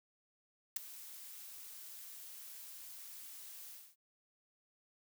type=noise with ADSR envelope; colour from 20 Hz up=blue; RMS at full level=-32 dBFS; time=0.76-3.96 s; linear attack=6 ms; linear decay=8 ms; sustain=-19 dB; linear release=250 ms; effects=none